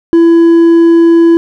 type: tone with hard clipping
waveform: triangle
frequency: 334.7 Hz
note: E4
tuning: 26 cents sharp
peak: -3 dBFS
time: 0.13-1.37 s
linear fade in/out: 0 ms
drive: 5 dB
effects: none